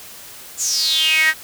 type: tone with high-pass filter sweep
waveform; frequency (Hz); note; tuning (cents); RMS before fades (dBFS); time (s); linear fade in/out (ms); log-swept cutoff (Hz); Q
sawtooth; 315.8; D#4; +26; -17; 0.57-1.34; 50; 7400 to 1700; 8.5
effects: white hiss -38 dBFS RMS until 1.43 s